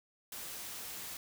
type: noise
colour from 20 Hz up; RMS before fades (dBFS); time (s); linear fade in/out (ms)
white; -44; 0.32-1.17; 2
effects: none